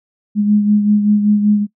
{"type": "beating tone pair", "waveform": "sine", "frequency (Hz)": [207.7, 212.9], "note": ["G#3", "G#3"], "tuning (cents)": [0, 43], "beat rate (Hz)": 5.2, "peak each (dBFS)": [-10, -19], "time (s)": [0.35, 1.67], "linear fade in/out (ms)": 50, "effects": ["noise-tail reverb RT60 0.1 s tail -21 dB re dry"]}